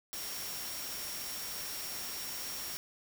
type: tone in noise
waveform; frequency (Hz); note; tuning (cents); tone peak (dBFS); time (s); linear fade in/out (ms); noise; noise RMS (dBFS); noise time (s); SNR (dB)
sine; 5570; F8; -5; -44; 0.13-2.77; 0; white; -41; 0.13-2.77; -6
effects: none